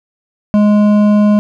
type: tone with hard clipping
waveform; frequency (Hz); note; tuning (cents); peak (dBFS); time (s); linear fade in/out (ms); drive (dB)
triangle; 208.4; G#3; +6; -8; 0.54-1.39; 0; 13
effects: none